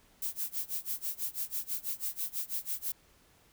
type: noise with tremolo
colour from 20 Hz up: violet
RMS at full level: -33 dBFS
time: 0.22-2.92 s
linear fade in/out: 2 ms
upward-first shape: sine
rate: 6.1 Hz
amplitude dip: 95%
effects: pink hiss -64 dBFS RMS until 3.52 s